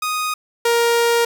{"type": "tone pair in turn", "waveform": "sawtooth", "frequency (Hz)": [1244.5, 469.1], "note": ["D#6", "A#4"], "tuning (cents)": [0, 11], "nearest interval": "octave + perfect fourth", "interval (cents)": 1689, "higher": "first", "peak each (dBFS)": [-16, -10], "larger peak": "second", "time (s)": [[0.02, 0.34], [0.65, 1.25]], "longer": "second", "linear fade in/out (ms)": 5, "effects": []}